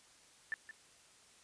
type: tone with echo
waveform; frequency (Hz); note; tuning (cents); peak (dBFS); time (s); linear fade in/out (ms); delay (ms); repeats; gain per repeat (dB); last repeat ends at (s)
sine; 1771; A6; +11; -34; 0.52-0.54; 0; 170; 1; -12; 0.71
effects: white hiss -63 dBFS RMS until 1.43 s + resampled to 22050 Hz